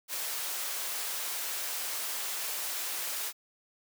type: high-pass noise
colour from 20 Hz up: white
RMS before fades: -35 dBFS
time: 0.08-3.33 s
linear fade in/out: 50 ms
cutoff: 510 Hz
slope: 12 dB/octave
effects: none